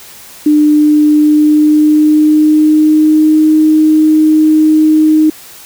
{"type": "tone with pitch glide", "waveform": "sine", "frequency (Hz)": [300.2, 310.4], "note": ["D4", "D#4"], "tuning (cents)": [38, -4], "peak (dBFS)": -4, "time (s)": [0.46, 5.3], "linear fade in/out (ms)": 5, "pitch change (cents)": 58, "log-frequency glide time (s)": [1.05, 3.49], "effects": ["white hiss -34 dBFS RMS until 5.65 s"]}